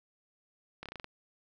slowing click train, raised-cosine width 0.3 ms, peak -26 dBFS, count 7, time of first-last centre 0.83-1.044 s, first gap 27 ms, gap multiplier 1.11, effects none

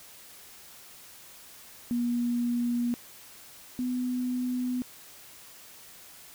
sine tone pair in turn, 240 / 250.1 Hz, B3 / B3, -49 / +22 cents, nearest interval minor second, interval 71 cents, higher second, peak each -25 / -27 dBFS, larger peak first, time 1.91-2.94 / 3.79-4.82 s, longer neither, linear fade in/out 0 ms, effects white hiss -50 dBFS RMS until 6.34 s

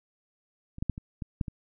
clicks, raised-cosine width 5 ms, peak -29 / -17 / -14 / -25 / -22 / -15 / -23 dBFS, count 7, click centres 0.784 / 0.825 / 0.897 / 0.979 / 1.222 / 1.412 / 1.482 s, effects none

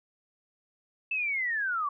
sine linear sweep, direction down, 2653 to 1108.7 Hz, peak -27 dBFS, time 1.11-1.89 s, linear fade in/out 5 ms, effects none

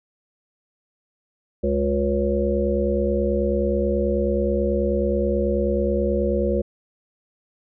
harmonic tone with a mistuned harmonic, 69.3 Hz, C#2, in tune, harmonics 1 / 3 / 5 / 7 / 8, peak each -25 / -25 / -25 / -25 / -25 dBFS, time 1.63-6.62 s, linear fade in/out 10 ms, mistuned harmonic 5, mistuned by +58 cents, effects none

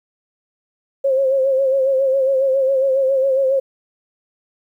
sine tone with vibrato, 535 Hz, C5, 38 cents sharp, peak -13 dBFS, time 1.04-3.6 s, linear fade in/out 10 ms, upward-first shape sine, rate 7.3 Hz, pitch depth 52 cents each way, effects 9-bit

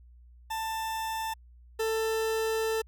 40% pulse tone pair in turn, 888 / 444 Hz, A5 / A4, +16 / +16 cents, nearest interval octave, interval 1200 cents, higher first, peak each -30 / -26 dBFS, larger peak second, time 0.5-1.34 / 1.79-2.82 s, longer second, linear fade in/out 10 ms, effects added 60 Hz sine -51 dBFS peak until 2.87 s

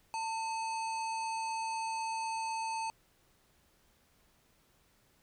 harmonic tone with a mistuned harmonic, 898 Hz, A5, 35 cents sharp, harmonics 1 / 3 / 5 / 7 / 9 / 10, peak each -34 / -44 / -48 / -51 / -53 / -54 dBFS, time 0.14-2.9 s, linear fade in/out 0 ms, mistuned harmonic 3, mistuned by -81 cents, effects pink hiss -69 dBFS RMS until 5.22 s

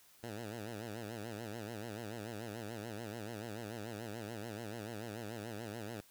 10% pulse tone with vibrato, 110.2 Hz, A2, 3 cents sharp, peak -34 dBFS, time 0.23-6.01 s, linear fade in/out 5 ms, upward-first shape sine, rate 6.9 Hz, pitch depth 140 cents each way, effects white hiss -64 dBFS RMS until 6.1 s

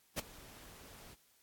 pink noise with ADSR envelope, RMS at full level -33 dBFS, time 0.16-1.16 s, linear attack 32 ms, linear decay 9 ms, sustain -22 dB, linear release 34 ms, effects white hiss -70 dBFS RMS until 1.42 s + AAC 64 kbps

